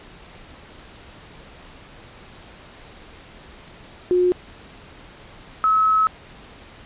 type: tone pair in turn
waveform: sine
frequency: 360 / 1289.6 Hz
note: F#4 / E6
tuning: -47 / -38 cents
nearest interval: octave + minor seventh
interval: 2209 cents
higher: second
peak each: -14 dBFS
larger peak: neither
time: 4.11-4.32 / 5.64-6.07 s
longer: second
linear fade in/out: 0 ms
effects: pink hiss -44 dBFS RMS until 6.85 s + resampled to 8000 Hz